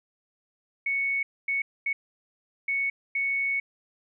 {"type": "tone bursts at uneven times", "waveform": "sine", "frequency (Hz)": 2217, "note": "C#7", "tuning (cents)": 0, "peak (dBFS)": -24, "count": 5, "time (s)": [[0.86, 1.23], [1.48, 1.62], [1.86, 1.93], [2.68, 2.9], [3.15, 3.6]], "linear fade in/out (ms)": 5, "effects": []}